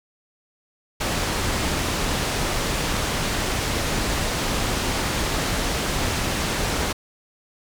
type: low-pass noise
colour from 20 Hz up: pink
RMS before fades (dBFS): -24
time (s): 1-6.93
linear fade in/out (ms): 10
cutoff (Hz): 8500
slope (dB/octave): 12
effects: none